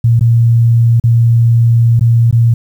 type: tone with dropouts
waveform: sine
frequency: 116.54 Hz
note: A#2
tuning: in tune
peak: -5 dBFS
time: 0.04-2.54 s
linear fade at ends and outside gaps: 5 ms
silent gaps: 0.195-0.209 / 0.999-1.038 / 1.995-2.009 / 2.311-2.326 s
effects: 7-bit